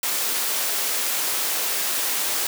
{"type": "high-pass noise", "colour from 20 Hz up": "white", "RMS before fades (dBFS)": -24, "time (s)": [0.03, 2.47], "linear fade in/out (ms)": 2, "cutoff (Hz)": 330, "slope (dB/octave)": 12, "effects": []}